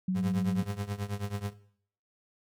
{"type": "tone", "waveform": "sine", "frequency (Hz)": 185, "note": "F#3", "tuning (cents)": 0, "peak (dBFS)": -25, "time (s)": [0.08, 0.63], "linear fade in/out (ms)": 5}
{"type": "tone with tremolo", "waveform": "35% pulse", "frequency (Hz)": 101.6, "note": "G#2", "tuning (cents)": -38, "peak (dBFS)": -27, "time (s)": [0.14, 1.54], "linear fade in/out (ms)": 50, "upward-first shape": "triangle", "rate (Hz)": 9.3, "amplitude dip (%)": 95}
{"effects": ["noise-tail reverb RT60 0.6 s tail -17 dB re dry", "MP3 96 kbps"]}